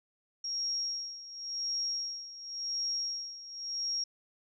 sine tone with tremolo, 5588 Hz, F8, in tune, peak -30 dBFS, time 0.44-4.04 s, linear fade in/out 5 ms, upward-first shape sine, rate 0.92 Hz, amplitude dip 80%, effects none

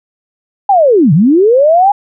sine linear two-way sweep, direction down then up, 828 to 135.7 to 828 Hz, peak -4 dBFS, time 0.69-1.92 s, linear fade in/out 5 ms, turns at 1.13 s, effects none

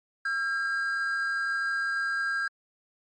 triangle tone pair together, 1356.4 / 1613 Hz, E6 / G6, +49 / +49 cents, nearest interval minor third, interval 300 cents, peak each -32 / -25 dBFS, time 0.25-2.48 s, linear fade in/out 5 ms, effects MP3 32 kbps

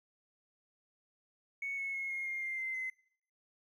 triangle tone with pitch steps, 2217 / 2193 / 2169 / 2145 / 2122 / 2099 / 2076 / 2053 Hz, C#7 / C#7 / C#7 / C7 / C7 / C7 / C7 / C7, 0 / -19 / -38 / +42 / +24 / +5 / -14 / -33 cents, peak -32 dBFS, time 1.62-2.9 s, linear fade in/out 5 ms, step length 160 ms, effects noise-tail reverb RT60 0.6 s tail -25 dB re dry + tanh soft clip ceiling -33 dBFS

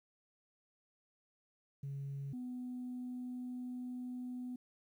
sine tone pair in turn, 139.1 / 249.3 Hz, C#3 / B3, +6 / +16 cents, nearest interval minor seventh, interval 1010 cents, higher second, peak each -38 / -39 dBFS, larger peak first, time 1.83-2.33 / 2.33-4.56 s, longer second, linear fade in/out 5 ms, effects tanh soft clip ceiling -37 dBFS + 12-bit

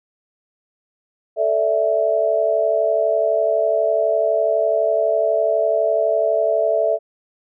sine chord, A suspended fourth, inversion none, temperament equal, 440 / 587.3 / 659.3 Hz, A4 / D5 / E5, 0 / 0 / 0 cents, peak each -22 / -21 / -17 dBFS, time 1.36-6.99 s, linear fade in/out 50 ms, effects none

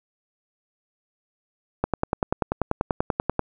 click train, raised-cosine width 1 ms, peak -7 dBFS, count 17, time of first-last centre 1.84-3.393 s, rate 10.3 Hz, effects none

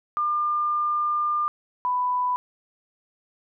sine tone pair in turn, 1200 / 993.5 Hz, D6 / B5, +37 / +10 cents, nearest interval minor third, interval 327 cents, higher first, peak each -21 dBFS, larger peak neither, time 0.17-1.48 / 1.85-2.36 s, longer first, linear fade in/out 0 ms, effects none

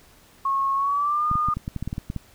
sine tone with pitch glide, 1092 to 1218.7 Hz, C#6 to D#6, -26 to -36 cents, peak -20 dBFS, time 0.45-1.54 s, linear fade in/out 5 ms, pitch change +190 cents, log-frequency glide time 0.75-1.27 s
clicks, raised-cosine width 5 ms, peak -16 dBFS, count 12, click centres 1.314 / 1.355 / 1.486 / 1.57 / 1.679 / 1.763 / 1.826 / 1.876 / 1.929 / 1.981 / 2.101 / 2.163 s
effects pink hiss -54 dBFS RMS until 2.34 s

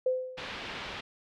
sine tone with exponential decay, 512 Hz, C5, 38 cents flat, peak -22 dBFS, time 0.06-0.62 s, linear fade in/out 5 ms, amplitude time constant 120 ms
white low-pass noise, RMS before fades -40 dBFS, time 0.37-1.01 s, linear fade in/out 10 ms, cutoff 3600 Hz, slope 24 dB/octave
effects none

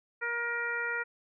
harmonic tone, 472.5 Hz, A#4, 23 cents sharp, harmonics 1 / 2 / 3 / 4 / 5, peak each -40 / -42 / -33 / -35 / -41 dBFS, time 0.21-1.04 s, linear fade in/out 20 ms, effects none

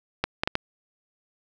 clicks, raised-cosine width 0.3 ms, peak -7 dBFS, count 4, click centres 0.24 / 0.435 / 0.475 / 0.554 s, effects none

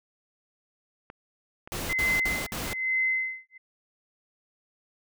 clicks, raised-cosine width 0.5 ms, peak -27 dBFS, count 3, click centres 1.101 / 1.675 / 2.15 s
pink noise bursts, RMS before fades -33 dBFS, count 4, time 1.72-2.731 s, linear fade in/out 0 ms, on 210 ms, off 57 ms
sine tone with tremolo, 2055 Hz, C7, 32 cents flat, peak -22 dBFS, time 1.89-3.58 s, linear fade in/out 10 ms, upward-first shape sine, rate 1.1 Hz, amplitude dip 100%
effects none

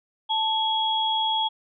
sine tone pair together, 880 / 3322 Hz, A5 / G#7, 0 / 0 cents, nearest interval octave + major seventh, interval 2300 cents, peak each -24 dBFS, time 0.29-1.49 s, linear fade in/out 20 ms, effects none

